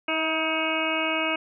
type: harmonic tone with a mistuned harmonic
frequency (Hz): 317.5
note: D#4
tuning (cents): +35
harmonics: 1 / 2 / 3 / 4 / 5 / 7 / 8 / 9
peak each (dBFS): -31 / -30 / -34 / -32 / -35 / -30 / -30 / -32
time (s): 0.08-1.36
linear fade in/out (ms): 5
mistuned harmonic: 2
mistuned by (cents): +17
effects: none